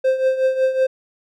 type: tone with tremolo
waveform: triangle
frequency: 523.3 Hz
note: C5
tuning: in tune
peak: -10 dBFS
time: 0.04-0.87 s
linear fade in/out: 10 ms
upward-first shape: triangle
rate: 5.4 Hz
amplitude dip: 75%
effects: none